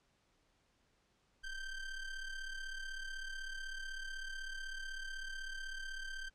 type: ring-modulated tone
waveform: square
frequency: 787 Hz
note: G5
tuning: 7 cents sharp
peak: -39 dBFS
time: 1.43-6.3 s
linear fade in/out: 20 ms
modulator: 769 Hz
effects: pink hiss -75 dBFS RMS until 6.34 s + low-pass 7000 Hz 12 dB/octave